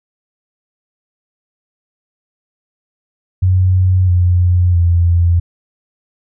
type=tone with pitch steps; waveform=sine; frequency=92.5 / 89.19 / 86.01 Hz; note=F#2 / F2 / F2; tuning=0 / +37 / -26 cents; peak=-8 dBFS; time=3.42-5.4 s; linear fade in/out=10 ms; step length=660 ms; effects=none